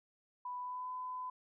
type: tone with pitch glide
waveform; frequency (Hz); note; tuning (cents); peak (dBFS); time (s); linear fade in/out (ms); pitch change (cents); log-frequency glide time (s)
sine; 991 to 1008.3; B5 to B5; +6 to +36; -39; 0.45-1.3; 5; +30; 0.59-0.9
effects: none